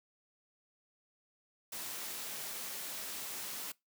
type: noise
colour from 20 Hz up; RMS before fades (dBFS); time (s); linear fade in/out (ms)
white; -42; 1.72-3.72; 5
effects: noise-tail reverb RT60 0.2 s tail -23 dB re dry + high-pass 150 Hz 12 dB/octave